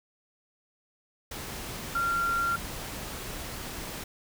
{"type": "tone in noise", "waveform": "sine", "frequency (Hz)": 1380, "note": "F6", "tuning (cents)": -21, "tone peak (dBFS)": -25, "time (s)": [1.95, 2.56], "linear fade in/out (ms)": 5, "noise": "pink", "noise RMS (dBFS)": -38, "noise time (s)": [1.31, 4.04], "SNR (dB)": 10, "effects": []}